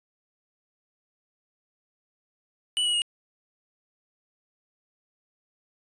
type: tone with pitch steps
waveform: square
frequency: 2960 / 2914 / 2869 Hz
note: F#7 / F#7 / F7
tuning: 0 / -27 / +46 cents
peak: -23 dBFS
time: 2.77-3.019 s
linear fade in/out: 0 ms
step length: 83 ms
effects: resampled to 22050 Hz